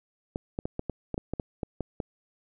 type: clicks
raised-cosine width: 2 ms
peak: -17 dBFS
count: 12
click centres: 0.359 / 0.589 / 0.655 / 0.794 / 0.897 / 1.143 / 1.179 / 1.336 / 1.398 / 1.632 / 1.807 / 2.002 s
effects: none

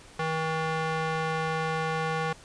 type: tone with band-pass filter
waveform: square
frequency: 159.9 Hz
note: D#3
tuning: 48 cents sharp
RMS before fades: -29 dBFS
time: 0.19-2.33 s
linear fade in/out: 5 ms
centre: 1200 Hz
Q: 0.75
effects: pink hiss -51 dBFS RMS until 2.44 s + resampled to 22050 Hz

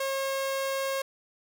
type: tone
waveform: sawtooth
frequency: 541 Hz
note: C#5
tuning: 42 cents flat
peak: -24 dBFS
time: 0-1.02 s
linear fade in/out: 5 ms
effects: none

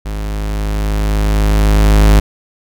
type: tone with level ramp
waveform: 45% pulse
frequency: 51.91 Hz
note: G#1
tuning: in tune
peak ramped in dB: -19 to -4 dBFS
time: 0.05-2.2 s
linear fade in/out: 10 ms
effects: none

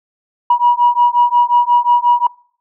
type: beating tone pair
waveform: sine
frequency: 962 / 967.6 Hz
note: B5 / B5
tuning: -46 / -36 cents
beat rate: 5.6 Hz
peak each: -11 dBFS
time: 0.5-2.27 s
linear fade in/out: 5 ms
effects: noise-tail reverb RT60 0.5 s tail -24 dB re dry + tanh soft clip ceiling -2 dBFS

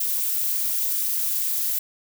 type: noise with amplitude modulation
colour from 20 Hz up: violet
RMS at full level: -21 dBFS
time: 0-1.79 s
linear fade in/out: 5 ms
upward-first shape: sine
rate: 222 Hz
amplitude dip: 70%
effects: none

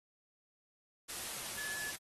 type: tone in noise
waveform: sine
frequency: 1719 Hz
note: A6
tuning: 41 cents flat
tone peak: -43 dBFS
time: 1.57-1.92 s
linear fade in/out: 20 ms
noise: white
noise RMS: -42 dBFS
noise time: 1.08-1.97 s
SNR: -4 dB
effects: AAC 32 kbps

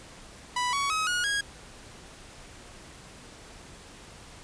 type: tone with pitch steps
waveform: sawtooth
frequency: 987.8 / 1121.7 / 1273.6 / 1446.2 / 1642.2 Hz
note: B5 / C#6 / D#6 / F#6 / G#6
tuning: 0 / +20 / +40 / -40 / -20 cents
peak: -22 dBFS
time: 0.56-1.41 s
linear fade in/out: 5 ms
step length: 170 ms
effects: pink hiss -48 dBFS RMS until 4.43 s + resampled to 22050 Hz

